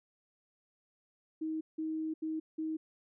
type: tone bursts at uneven times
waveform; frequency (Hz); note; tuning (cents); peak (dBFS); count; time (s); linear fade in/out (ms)
sine; 316; D#4; +27; -33; 4; 1.41-1.61 / 1.78-2.14 / 2.22-2.4 / 2.58-2.77; 10
effects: none